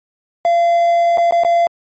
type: tone with dropouts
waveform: triangle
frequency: 685 Hz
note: F5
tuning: 34 cents flat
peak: -8 dBFS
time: 0.45-1.67 s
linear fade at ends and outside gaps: 1 ms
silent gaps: 1.174-1.181 / 1.31-1.323 / 1.436-1.448 s
effects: MP3 32 kbps